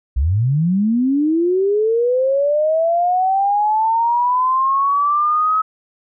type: linear sweep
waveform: sine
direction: up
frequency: 58 to 1285 Hz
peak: -13 dBFS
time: 0.16-5.62 s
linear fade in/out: 10 ms
effects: none